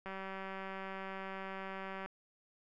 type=click train; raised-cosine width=0.5 ms; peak=-29 dBFS; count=385; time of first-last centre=0.06-2.06 s; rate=192 Hz; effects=none